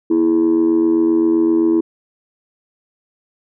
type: tone with amplitude modulation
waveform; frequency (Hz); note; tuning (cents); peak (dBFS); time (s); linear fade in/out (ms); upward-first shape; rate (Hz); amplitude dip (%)
sine; 329.6; E4; 0; -6; 0.1-1.81; 10; sine; 87.7; 80
effects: tanh soft clip ceiling -7 dBFS